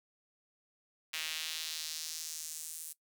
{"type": "tone with high-pass filter sweep", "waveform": "sawtooth", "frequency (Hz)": 158.3, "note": "D#3", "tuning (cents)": 30, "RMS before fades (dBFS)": -41, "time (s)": [1.13, 2.93], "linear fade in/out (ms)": 10, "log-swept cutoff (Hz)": [2600, 9500], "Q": 1.6, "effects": ["noise-tail reverb RT60 0.1 s tail -18 dB re dry"]}